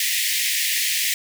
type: high-pass noise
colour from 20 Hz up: pink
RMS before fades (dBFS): -22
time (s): 0-1.14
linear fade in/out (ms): 2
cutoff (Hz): 1800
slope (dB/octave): 96
effects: none